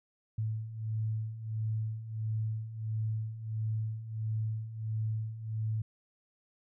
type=beating tone pair; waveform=sine; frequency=108.7 / 110.2 Hz; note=A2 / A2; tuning=-21 / +3 cents; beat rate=1.5 Hz; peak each=-38 / -33 dBFS; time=0.38-5.82 s; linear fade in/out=5 ms; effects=none